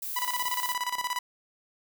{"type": "noise", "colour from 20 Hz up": "violet", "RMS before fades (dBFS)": -35, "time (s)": [0.02, 0.74], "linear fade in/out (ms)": 5}
{"type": "tone with tremolo", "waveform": "sawtooth", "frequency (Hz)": 987.8, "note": "B5", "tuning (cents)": 0, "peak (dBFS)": -23, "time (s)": [0.16, 1.19], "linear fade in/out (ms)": 5, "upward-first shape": "square", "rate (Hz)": 17, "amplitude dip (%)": 75}
{"effects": []}